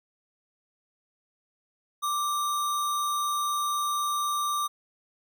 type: tone with sample-and-hold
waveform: sine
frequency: 1176 Hz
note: D6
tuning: 2 cents sharp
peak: -25 dBFS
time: 2.02-4.68 s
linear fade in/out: 20 ms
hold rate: 4900 Hz
effects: none